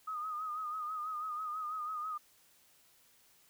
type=tone with vibrato; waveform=sine; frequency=1244.5 Hz; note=D#6; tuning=in tune; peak=-36 dBFS; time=0.07-2.18 s; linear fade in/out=10 ms; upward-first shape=sine; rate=6.1 Hz; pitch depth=56 cents each way; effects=white hiss -66 dBFS RMS until 3.49 s